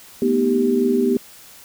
sine tone cluster, 222 / 245.3 / 312.1 / 391.7 Hz, A3 / B3 / D#4 / G4, +16 / -12 / +5 / -1 cents, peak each -26 / -18 / -27 / -18 dBFS, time 0.22-1.17 s, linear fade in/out 2 ms, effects white hiss -44 dBFS RMS until 1.64 s

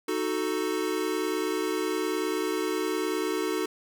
square chord, D# diminished, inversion none, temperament equal, 311.1 / 370 / 440 Hz, D#4 / F#4 / A4, 0 / 0 / 0 cents, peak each -32 / -31 / -32 dBFS, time 0.08-3.66 s, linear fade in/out 5 ms, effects none

